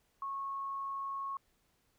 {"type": "tone", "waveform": "sine", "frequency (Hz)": 1097, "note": "C#6", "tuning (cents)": -18, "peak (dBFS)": -36, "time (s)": [0.22, 1.37], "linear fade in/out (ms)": 2, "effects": ["pink hiss -74 dBFS RMS until 1.98 s"]}